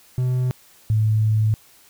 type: tone pair in turn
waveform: triangle / sine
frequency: 126.6 / 108.53 Hz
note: B2 / A2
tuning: +43 / -23 cents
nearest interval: minor third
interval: 266 cents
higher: first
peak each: -16 / -15 dBFS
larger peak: second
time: 0.18-0.51 / 0.9-1.54 s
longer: second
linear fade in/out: 0 ms
effects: white hiss -52 dBFS RMS until 1.89 s